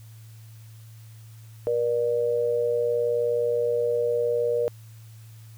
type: tone pair together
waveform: sine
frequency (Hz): 476.7 / 596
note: A#4 / D5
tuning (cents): +39 / +25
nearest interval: major third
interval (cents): 386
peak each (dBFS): -22 / -28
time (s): 1.67-4.68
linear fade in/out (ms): 0
effects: added 111 Hz sine -43 dBFS peak until 5.57 s + white hiss -57 dBFS RMS until 5.57 s